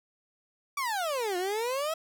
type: exponential two-way sweep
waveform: 30% pulse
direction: down then up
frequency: 1174.7 to 349.2 to 658 Hz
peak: -26 dBFS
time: 0.77-1.94 s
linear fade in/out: 5 ms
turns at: 1.37 s
effects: none